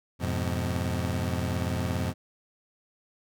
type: chord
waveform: 25% pulse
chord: F diminished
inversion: none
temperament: just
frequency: 87.31 / 104.77 / 125.72 Hz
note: F2 / Ab2 / Cb3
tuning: 0 / +16 / +31 cents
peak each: -26 / -30 / -29 dBFS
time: 0.19-2.14 s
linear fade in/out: 50 ms
effects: none